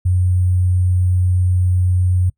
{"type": "tone with sample-and-hold", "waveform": "sine", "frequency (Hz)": 90.8, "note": "F#2", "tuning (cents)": -32, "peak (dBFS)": -12, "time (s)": [0.05, 2.3], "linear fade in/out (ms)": 10, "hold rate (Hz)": 8820, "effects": ["noise-tail reverb RT60 0.1 s tail -23 dB re dry"]}